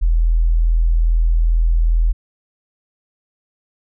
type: tone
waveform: sine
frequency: 41.2 Hz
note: E1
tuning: in tune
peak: -11 dBFS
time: 0.01-2.13 s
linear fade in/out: 20 ms
effects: none